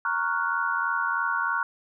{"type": "chord", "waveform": "sine", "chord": "Gb major seventh", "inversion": "first", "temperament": "equal", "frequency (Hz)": [932.3, 1108.7, 1396.9, 1480], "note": ["Bb5", "Db6", "F6", "Gb6"], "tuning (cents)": [0, 0, 0, 0], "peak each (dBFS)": [-31, -29, -29, -28], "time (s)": [0.05, 1.63], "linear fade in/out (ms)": 2, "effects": []}